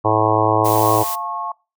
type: harmonic tone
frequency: 108.7 Hz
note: A2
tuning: 21 cents flat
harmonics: 1 / 3 / 4 / 5 / 6 / 7 / 8 / 9 / 10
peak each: -22 / -22 / -22 / -22 / -22 / -22 / -22 / -22 / -22 dBFS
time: 0.04-1.04 s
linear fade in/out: 20 ms
type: noise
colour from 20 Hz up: blue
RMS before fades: -26 dBFS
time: 0.64-1.16 s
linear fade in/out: 20 ms
type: chord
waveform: sine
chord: F augmented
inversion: none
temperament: just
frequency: 698.5 / 873.1 / 1091.3 Hz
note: F5 / A5 / C#6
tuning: 0 / -14 / -27 cents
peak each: -30 / -28 / -25 dBFS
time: 0.76-1.52 s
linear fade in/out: 5 ms
effects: noise-tail reverb RT60 0.3 s tail -23 dB re dry